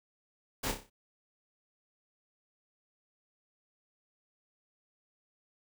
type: noise with echo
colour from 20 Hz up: pink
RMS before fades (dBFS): -34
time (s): 0.63-0.72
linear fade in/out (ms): 10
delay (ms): 30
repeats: 6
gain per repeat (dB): -6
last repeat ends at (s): 0.9
effects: none